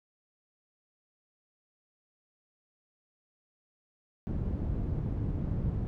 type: low-pass noise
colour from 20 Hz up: white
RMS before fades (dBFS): -32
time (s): 4.27-5.87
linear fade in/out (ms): 0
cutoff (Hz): 140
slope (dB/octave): 12
effects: none